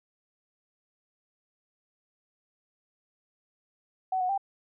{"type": "tone with pitch steps", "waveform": "sine", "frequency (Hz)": [751, 733, 787], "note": ["F#5", "F#5", "G5"], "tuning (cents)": [26, -16, 7], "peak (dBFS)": -25, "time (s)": [4.12, 4.378], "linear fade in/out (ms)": 5, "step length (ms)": 86, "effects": []}